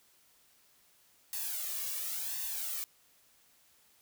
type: noise with flanger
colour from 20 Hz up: blue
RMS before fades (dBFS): -37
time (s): 1.33-2.84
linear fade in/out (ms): 0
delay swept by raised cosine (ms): 1.1 to 1.79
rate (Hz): 0.93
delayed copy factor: +0.75
effects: white hiss -66 dBFS RMS until 4.01 s